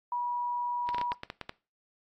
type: tone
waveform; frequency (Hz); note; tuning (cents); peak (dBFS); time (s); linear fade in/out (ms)
sine; 969; B5; -33; -29; 0.12-1.13; 2
type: clicks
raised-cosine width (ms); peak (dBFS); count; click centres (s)
0.3; -20; 9; 0.89 / 0.946 / 0.983 / 1.014 / 1.119 / 1.234 / 1.301 / 1.413 / 1.494
effects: noise-tail reverb RT60 0.3 s tail -20 dB re dry + AAC 48 kbps